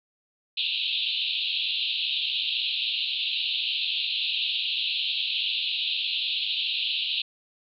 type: band-pass noise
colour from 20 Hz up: white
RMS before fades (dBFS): -28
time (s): 0.57-7.22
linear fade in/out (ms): 5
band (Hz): 2600 to 4100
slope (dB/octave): 96
effects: none